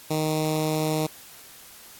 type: tone with notch filter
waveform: 10% pulse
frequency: 155.56 Hz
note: D#3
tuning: in tune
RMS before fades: -25 dBFS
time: 0.1-1.07 s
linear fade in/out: 10 ms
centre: 1600 Hz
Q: 0.65
effects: white hiss -47 dBFS RMS until 1.99 s + AAC 64 kbps